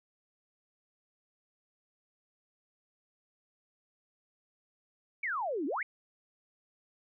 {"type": "exponential two-way sweep", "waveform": "sine", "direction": "down then up", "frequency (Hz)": [2349, 261, 2349], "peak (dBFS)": -31, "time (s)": [5.23, 5.83], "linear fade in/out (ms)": 5, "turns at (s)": 5.66, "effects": []}